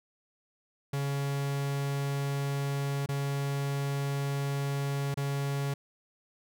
45% pulse tone with dropouts, 140 Hz, C#3, 18 cents sharp, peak -29 dBFS, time 0.93-5.74 s, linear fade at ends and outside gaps 5 ms, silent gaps 3.061-3.088 / 5.143-5.172 s, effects none

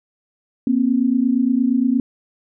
sine tone pair together, 238.6 / 267.2 Hz, A#3 / C4, +41 / +36 cents, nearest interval major second, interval 195 cents, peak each -17 dBFS, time 0.67-2 s, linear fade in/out 2 ms, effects none

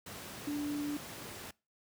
sine tone in noise, 292.2 Hz, D4, 9 cents flat, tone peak -33 dBFS, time 0.47-0.97 s, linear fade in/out 5 ms, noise pink, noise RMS -45 dBFS, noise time 0.06-1.51 s, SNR +9 dB, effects noise-tail reverb RT60 0.3 s tail -24 dB re dry + high-pass 100 Hz 12 dB/octave

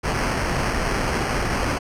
pink noise with sample-and-hold, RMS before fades -23 dBFS, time 0.03-1.79 s, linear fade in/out 20 ms, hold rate 3675 Hz, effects low-pass 9000 Hz 12 dB/octave

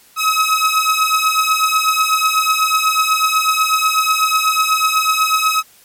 sawtooth beating tone pair, 1274 / 1282.1 Hz, D#6 / E6, +41 / -48 cents, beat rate 8.1 Hz, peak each -12 dBFS, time 0.16-5.63 s, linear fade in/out 50 ms, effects white hiss -48 dBFS RMS until 5.84 s + MP3 64 kbps

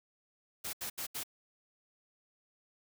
white noise bursts, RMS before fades -39 dBFS, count 4, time 0.64-1.236 s, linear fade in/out 10 ms, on 92 ms, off 76 ms, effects none

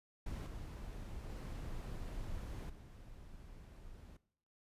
brown noise with level steps, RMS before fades -42 / -46 / -44 / -54 dBFS, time 0.26-4.17 s, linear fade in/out 5 ms, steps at 0.46 / 1.29 / 2.69 s, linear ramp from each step 10 ms, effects noise-tail reverb RT60 0.6 s tail -18 dB re dry + resampled to 32000 Hz

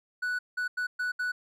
triangle tone bursts at uneven times, 1480 Hz, F#6, in tune, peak -26 dBFS, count 5, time 0.22-0.39 / 0.57-0.68 / 0.77-0.87 / 0.99-1.12 / 1.19-1.32 s, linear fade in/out 10 ms, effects none

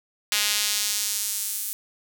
sawtooth tone with high-pass filter sweep, 207.7 Hz, G#3, in tune, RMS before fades -26 dBFS, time 0.32-1.73 s, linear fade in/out 0 ms, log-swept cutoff 2900 to 11000 Hz, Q 0.88, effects none

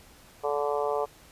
harmonic tone, 145.3 Hz, D3, 18 cents flat, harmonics 3 / 4 / 5 / 6 / 7 / 8, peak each -29 / -31 / -33 / -35 / -36 / -37 dBFS, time 0.43-1.06 s, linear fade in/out 20 ms, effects pink hiss -54 dBFS RMS until 1.31 s + resampled to 32000 Hz

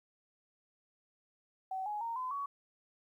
sine tone with pitch steps, 759 / 837.3 / 923.7 / 1019 / 1124.2 Hz, F#5 / G#5 / A#5 / C6 / C#6, +44 / +14 / -16 / -46 / +24 cents, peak -35 dBFS, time 1.71-2.46 s, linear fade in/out 5 ms, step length 150 ms, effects 12-bit

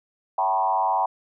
sine tone with frequency modulation, 866 Hz, A5, 28 cents flat, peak -19 dBFS, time 0.38-1.06 s, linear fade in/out 5 ms, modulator 98.3 Hz, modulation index 1.7, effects none

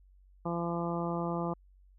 harmonic tone, 170.6 Hz, F3, 40 cents flat, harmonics 1 / 2 / 3 / 4 / 5 / 6 / 7, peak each -34 / -37 / -39 / -40 / -41 / -42 / -42 dBFS, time 0.45-1.54 s, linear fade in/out 10 ms, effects added 47 Hz sine -57 dBFS peak until 1.98 s

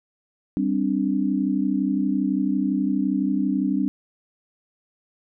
sine chord, G suspended fourth, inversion none, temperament equal, 196 / 261.6 / 293.7 Hz, G3 / C4 / D4, 0 / 0 / 0 cents, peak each -24 dBFS, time 0.57-3.88 s, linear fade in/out 0 ms, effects none

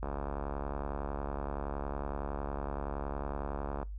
click train, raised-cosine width 1 ms, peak -23 dBFS, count 270, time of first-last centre 0.03-3.829 s, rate 70.8 Hz, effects noise-tail reverb RT60 0.2 s tail -22 dB re dry + added 50 Hz sine -38 dBFS peak until 3.98 s

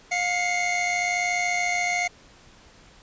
45% pulse tone cluster, 709 / 2093 / 2194 Hz, F5 / C7 / C#7, +26 / 0 / -18 cents, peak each -27 dBFS, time 0.11-2.08 s, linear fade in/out 10 ms, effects pink hiss -52 dBFS RMS until 3.02 s + resampled to 16000 Hz

